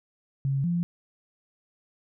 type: tone pair in turn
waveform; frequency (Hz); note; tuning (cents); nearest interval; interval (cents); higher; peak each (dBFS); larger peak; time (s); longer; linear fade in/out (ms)
sine; 136.8 / 172.86; C#3 / F3; -23 / -17; major third; 406; second; -23; neither; 0.45-0.64 / 0.64-0.83; neither; 0
effects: none